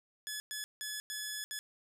10% pulse tone bursts at uneven times, 1709 Hz, G#6, 49 cents sharp, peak -29 dBFS, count 5, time 0.27-0.4 / 0.51-0.64 / 0.81-1 / 1.1-1.44 / 1.51-1.59 s, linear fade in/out 0 ms, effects none

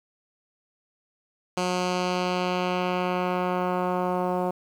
10% pulse tone with low-pass filter sweep, 180.9 Hz, F#3, 39 cents flat, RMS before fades -26 dBFS, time 1.57-4.51 s, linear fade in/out 5 ms, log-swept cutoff 7300 to 820 Hz, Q 1.1, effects 8-bit

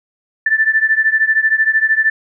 sine beating tone pair, 1760 / 1773 Hz, A6 / A6, 0 / +13 cents, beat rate 13 Hz, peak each -13 / -15 dBFS, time 0.46-2.1 s, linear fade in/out 5 ms, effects none

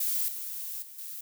violet noise with level steps, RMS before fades -29 / -37 / -47 / -40 dBFS, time 0-1.21 s, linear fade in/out 5 ms, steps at 0.28 / 0.82 / 0.98 s, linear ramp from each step 5 ms, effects none

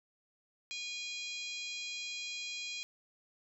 harmonic tone with a mistuned harmonic, 817 Hz, G#5, 29 cents flat, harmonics 3 / 4 / 5 / 6 / 7 / 8 / 9, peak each -42 / -45 / -45 / -51 / -54 / -52 / -52 dBFS, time 0.71-2.83 s, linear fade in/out 0 ms, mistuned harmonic 7, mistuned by -29 cents, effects none

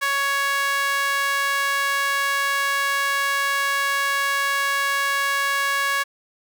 sawtooth tone with high-pass filter, 557 Hz, C#5, 8 cents sharp, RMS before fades -22 dBFS, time 0.01-6.04 s, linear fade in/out 20 ms, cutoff 1400 Hz, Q 3.1, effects none

